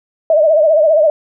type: tone with vibrato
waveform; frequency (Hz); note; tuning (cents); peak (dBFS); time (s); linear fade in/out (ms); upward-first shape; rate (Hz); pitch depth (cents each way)
sine; 622.3; D#5; 0; -7; 0.3-1.1; 2; triangle; 15; 120
effects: none